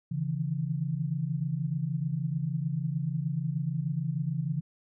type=tone cluster; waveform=sine; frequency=138.1 / 154.9 / 164.7 Hz; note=C#3 / D#3 / E3; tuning=-6 / -7 / -1 cents; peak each=-31 / -38 / -31 dBFS; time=0.11-4.61 s; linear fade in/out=10 ms; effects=none